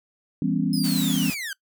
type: chord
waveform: sine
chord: C# half-diminished seventh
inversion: first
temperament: just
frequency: 166.31 / 199.57 / 249.5 / 277.2 Hz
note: E3 / G3 / B3 / C#4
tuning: +16 / +31 / +18 / 0 cents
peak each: -26 dBFS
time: 0.42-1.3 s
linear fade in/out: 2 ms
type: linear sweep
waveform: sawtooth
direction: down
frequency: 5160 to 1511 Hz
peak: -26 dBFS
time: 0.73-1.53 s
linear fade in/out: 2 ms
type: noise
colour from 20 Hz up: white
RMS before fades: -33 dBFS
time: 0.83-1.35 s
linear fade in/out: 20 ms
effects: noise-tail reverb RT60 0.1 s tail -22 dB re dry